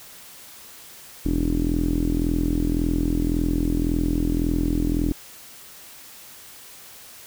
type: tone with low-pass filter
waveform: sawtooth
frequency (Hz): 41.83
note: E1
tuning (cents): +26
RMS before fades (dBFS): -22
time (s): 1.25-5.12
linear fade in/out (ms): 0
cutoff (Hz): 300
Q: 7.2
effects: white hiss -44 dBFS RMS until 7.26 s